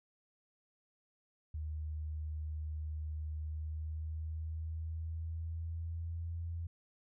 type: tone with pitch glide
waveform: sine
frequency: 77.1 to 84.08 Hz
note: D#2 to E2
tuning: -15 to +35 cents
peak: -37 dBFS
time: 1.54-6.67 s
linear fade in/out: 5 ms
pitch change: +150 cents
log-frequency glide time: 3.39-6.36 s
effects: none